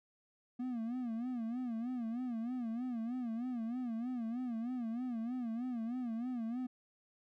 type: tone with vibrato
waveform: triangle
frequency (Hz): 238.8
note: A#3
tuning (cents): +42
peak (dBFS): -34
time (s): 0.59-6.67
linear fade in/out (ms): 10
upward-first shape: sine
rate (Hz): 3.2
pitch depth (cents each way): 120
effects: none